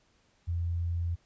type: tone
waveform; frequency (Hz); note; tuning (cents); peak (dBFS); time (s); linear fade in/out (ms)
sine; 85.4; F2; -38; -28; 0.47-1.16; 20
effects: pink hiss -68 dBFS RMS until 1.25 s + resampled to 16000 Hz